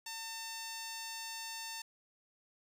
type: tone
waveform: 5% pulse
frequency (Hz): 900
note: A5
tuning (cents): +39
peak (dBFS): -29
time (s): 0.06-1.82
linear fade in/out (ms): 5
effects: none